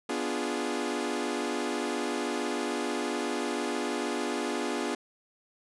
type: chord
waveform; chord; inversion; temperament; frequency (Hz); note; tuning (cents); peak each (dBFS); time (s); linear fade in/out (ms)
sawtooth; B diminished seventh; none; equal; 246.9 / 293.7 / 349.2 / 415.3; B3 / D4 / F4 / Ab4; 0 / 0 / 0 / 0; -31; 0.09-4.95; 5
effects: resampled to 24000 Hz